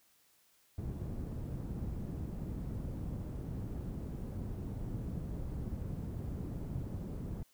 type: low-pass noise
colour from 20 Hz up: white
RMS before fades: -40 dBFS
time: 0.78-7.43 s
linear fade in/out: 2 ms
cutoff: 160 Hz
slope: 12 dB/octave
effects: white hiss -69 dBFS RMS until 7.53 s